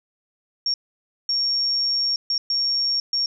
sine tone bursts at uneven times, 5530 Hz, F8, 18 cents flat, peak -19 dBFS, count 5, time 0.66-0.74 / 1.29-2.16 / 2.3-2.38 / 2.5-3 / 3.13-3.26 s, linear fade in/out 2 ms, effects none

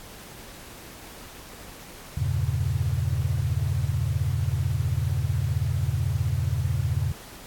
sine chord, E diminished seventh, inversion none, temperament equal, 82.41 / 98 / 116.54 / 138.59 Hz, E2 / G2 / Bb2 / Db3, 0 / 0 / 0 / 0 cents, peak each -28 dBFS, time 2.17-7.12 s, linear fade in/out 5 ms, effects pink hiss -44 dBFS RMS until 7.46 s + AAC 64 kbps

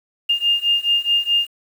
sine beating tone pair, 2814 / 2818.7 Hz, F7 / F7, +12 / +15 cents, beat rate 4.7 Hz, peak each -19 / -18 dBFS, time 0.29-1.47 s, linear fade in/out 10 ms, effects 7-bit

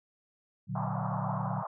sine chord, Bb augmented, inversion none, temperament equal with one note detuned, 118.3 / 146.83 / 185 Hz, Bb2 / D3 / F#3, +26 / 0 / 0 cents, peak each -36 dBFS, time 0.67-1.64 s, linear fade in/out 50 ms
pink band-pass noise, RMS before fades -37 dBFS, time 0.75-1.67 s, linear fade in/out 5 ms, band 650 to 1200 Hz, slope 48 dB/octave
effects none

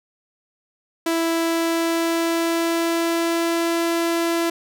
sawtooth tone with pitch glide, 331 to 336 Hz, E4 to E4, +7 to +33 cents, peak -15 dBFS, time 1.06-4.5 s, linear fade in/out 5 ms, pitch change +26 cents, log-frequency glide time 1.28-3.82 s, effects none

